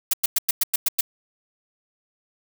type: noise bursts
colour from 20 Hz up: blue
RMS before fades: -19 dBFS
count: 8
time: 0.11-1.01 s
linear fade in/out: 5 ms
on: 25 ms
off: 100 ms
effects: none